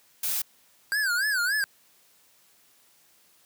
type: noise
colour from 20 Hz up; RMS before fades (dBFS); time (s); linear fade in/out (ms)
blue; -28; 0.23-0.42; 5
type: tone with vibrato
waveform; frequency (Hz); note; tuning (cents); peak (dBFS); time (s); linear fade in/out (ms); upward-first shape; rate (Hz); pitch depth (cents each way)
square; 1560; G6; -9; -24; 0.92-1.64; 0; sine; 3.5; 180
effects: white hiss -61 dBFS RMS until 3.45 s + high-pass 100 Hz 12 dB/octave